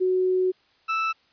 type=tone pair in turn; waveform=sine / 30% pulse; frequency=370 / 1318.5 Hz; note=F#4 / E6; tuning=0 / 0 cents; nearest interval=octave + minor seventh; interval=2200 cents; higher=second; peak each=-19 / -20 dBFS; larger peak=first; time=0-0.52 / 0.88-1.13 s; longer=first; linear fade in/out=20 ms; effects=white hiss -62 dBFS RMS until 1.32 s + resampled to 11025 Hz